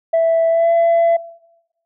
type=tone with pitch glide; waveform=sine; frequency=659.3 to 673.2 Hz; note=E5 to E5; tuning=0 to +36 cents; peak=-9 dBFS; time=0.13-1.17 s; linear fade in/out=10 ms; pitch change=+36 cents; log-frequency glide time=0.49-0.69 s; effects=noise-tail reverb RT60 1.0 s tail -22 dB re dry + tanh soft clip ceiling -9 dBFS